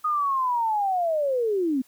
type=linear sweep; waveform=sine; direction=down; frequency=1249 to 246.9 Hz; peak=-21 dBFS; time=0.04-1.82 s; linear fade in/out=10 ms; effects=white hiss -59 dBFS RMS until 1.87 s